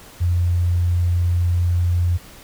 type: tone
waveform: sine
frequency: 87.6 Hz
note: F2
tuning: 6 cents sharp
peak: -15 dBFS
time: 0.2-2.18 s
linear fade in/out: 20 ms
effects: pink hiss -43 dBFS RMS until 2.43 s